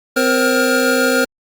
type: tone cluster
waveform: square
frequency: 257.1 / 473.6 / 533 / 1414 Hz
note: C4 / A#4 / C5 / F6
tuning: -30 / +27 / +32 / +21 cents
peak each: -19 dBFS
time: 0.16-1.25 s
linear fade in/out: 10 ms
effects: Opus 48 kbps